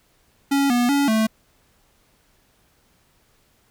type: tone with pitch steps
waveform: square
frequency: 278.7 / 242.6 / 282.3 / 219.7 Hz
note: C#4 / B3 / C#4 / A3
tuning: +9 / -31 / +32 / -2 cents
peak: -17 dBFS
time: 0.51-1.27 s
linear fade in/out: 10 ms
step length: 190 ms
effects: pink hiss -61 dBFS RMS until 3.7 s